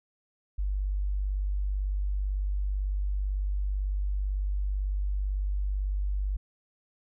sine tone, 49 Hz, G1, in tune, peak -26 dBFS, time 0.58-6.37 s, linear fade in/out 10 ms, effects none

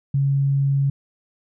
sine tone, 138.59 Hz, C#3, in tune, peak -16 dBFS, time 0.14-0.9 s, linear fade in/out 5 ms, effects none

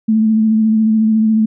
sine tone with vibrato, 219.2 Hz, A3, 6 cents flat, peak -9 dBFS, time 0.08-1.46 s, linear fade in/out 10 ms, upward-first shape sine, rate 14 Hz, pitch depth 26 cents each way, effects none

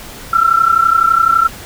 sine tone pair together, 1331 / 1362.9 Hz, E6 / F6, +16 / -43 cents, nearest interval unison, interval 41 cents, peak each -11 dBFS, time 0.33-1.48 s, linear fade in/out 5 ms, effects pink hiss -32 dBFS RMS until 1.65 s

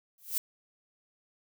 violet noise with exponential growth, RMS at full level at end -26 dBFS, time 0.18-0.38 s, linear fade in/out 2 ms, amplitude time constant 43 ms, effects none

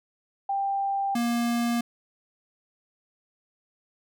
sine / square tone pair in turn, 790 / 236.4 Hz, G5 / A#3, +13 / +24 cents, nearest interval octave + major sixth, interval 2089 cents, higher first, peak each -24 dBFS, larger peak neither, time 0.49-1.15 / 1.15-1.81 s, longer neither, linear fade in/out 5 ms, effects none

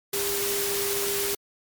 sine tone in noise, 401.1 Hz, G4, 40 cents sharp, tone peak -29 dBFS, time 0.13-1.35 s, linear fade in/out 5 ms, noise white, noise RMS -28 dBFS, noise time 0.13-1.35 s, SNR -4 dB, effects MP3 96 kbps

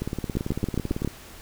two click trains, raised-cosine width 3 ms, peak -11 / -15 dBFS, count 6 / 20, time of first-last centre 0.37-1.048 / 0.02-1.076 s, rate 7.38 / 18 Hz, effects pink hiss -45 dBFS RMS until 1.41 s

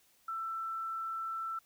sine tone, 1333 Hz, E6, 19 cents sharp, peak -35 dBFS, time 0.28-1.59 s, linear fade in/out 5 ms, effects white hiss -68 dBFS RMS until 1.65 s

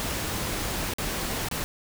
pink noise with dropouts, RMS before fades -30 dBFS, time 0-1.64 s, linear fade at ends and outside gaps 0 ms, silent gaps 0.937-0.984 / 1.486-1.513 s, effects none

